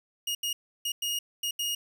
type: tone bursts at uneven times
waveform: sawtooth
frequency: 2866 Hz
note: F7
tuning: 44 cents sharp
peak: -25 dBFS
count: 6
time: 0.27-0.35 / 0.43-0.53 / 0.85-0.92 / 1.02-1.19 / 1.43-1.51 / 1.59-1.75 s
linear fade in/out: 5 ms
effects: none